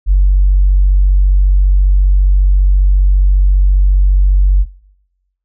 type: tone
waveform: sine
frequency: 47.36 Hz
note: F#1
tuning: 41 cents sharp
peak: -4 dBFS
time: 0.06-4.66 s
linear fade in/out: 50 ms
effects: noise-tail reverb RT60 1.0 s tail -24 dB re dry + tanh soft clip ceiling -1 dBFS